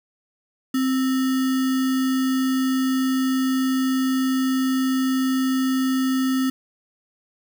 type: tone with sample-and-hold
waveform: sine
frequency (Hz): 261.6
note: C4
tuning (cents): 0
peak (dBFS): -18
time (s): 0.74-6.5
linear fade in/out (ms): 5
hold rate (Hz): 1575
effects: none